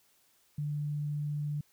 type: tone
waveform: sine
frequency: 147.6 Hz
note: D3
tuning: 9 cents sharp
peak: -31 dBFS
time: 0.58-1.61 s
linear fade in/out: 5 ms
effects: white hiss -68 dBFS RMS until 1.72 s